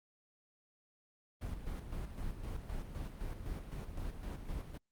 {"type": "noise with tremolo", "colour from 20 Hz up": "brown", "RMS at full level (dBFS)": -40, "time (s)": [1.41, 4.78], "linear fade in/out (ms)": 10, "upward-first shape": "square", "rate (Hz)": 3.9, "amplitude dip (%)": 50, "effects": ["Opus 32 kbps"]}